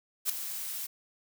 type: noise with ADSR envelope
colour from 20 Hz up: blue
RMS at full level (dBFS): -26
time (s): 0.25-0.87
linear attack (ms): 46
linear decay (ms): 3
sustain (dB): -11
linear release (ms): 13
effects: none